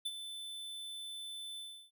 square tone with ADSR envelope, 3520 Hz, A7, in tune, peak -34 dBFS, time 0.05-1.91 s, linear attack 10 ms, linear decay 43 ms, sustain -9 dB, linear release 330 ms, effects none

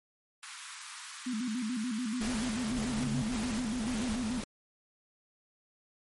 pink high-pass noise, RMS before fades -45 dBFS, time 0.43-2.72 s, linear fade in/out 0 ms, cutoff 1000 Hz, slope 48 dB/octave
sine tone with vibrato, 233.1 Hz, A#3, in tune, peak -31 dBFS, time 1.26-4.41 s, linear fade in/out 10 ms, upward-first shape square, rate 6.9 Hz, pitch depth 130 cents each way
sine tone with exponential growth, 138.59 Hz, C#3, in tune, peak -30 dBFS, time 2.02-3.22 s, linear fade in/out 5 ms, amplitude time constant 260 ms
pink noise with tremolo, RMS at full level -38 dBFS, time 2.21-4.44 s, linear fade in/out 2 ms, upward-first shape square, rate 1.8 Hz, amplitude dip 25%
effects MP3 48 kbps

